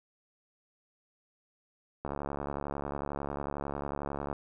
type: click train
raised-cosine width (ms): 1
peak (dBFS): -21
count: 163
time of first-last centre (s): 2.05-4.328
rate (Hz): 71.1
effects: none